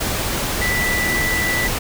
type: tone in noise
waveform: sine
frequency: 1975.5 Hz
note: B6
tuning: in tune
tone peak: -19 dBFS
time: 0.61-1.68 s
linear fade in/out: 10 ms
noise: pink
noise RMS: -22 dBFS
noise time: 0-1.79 s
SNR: 0 dB
effects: none